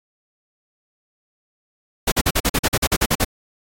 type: noise bursts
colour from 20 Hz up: pink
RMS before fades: -17 dBFS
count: 13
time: 2.07-3.248 s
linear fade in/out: 10 ms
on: 50 ms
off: 44 ms
effects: AAC 64 kbps